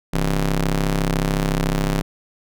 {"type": "ring-modulated tone", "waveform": "sawtooth", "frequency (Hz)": 99.7, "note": "G2", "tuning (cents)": 30, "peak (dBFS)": -11, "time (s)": [0.13, 2.02], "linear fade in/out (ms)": 10, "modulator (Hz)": 66.8, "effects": []}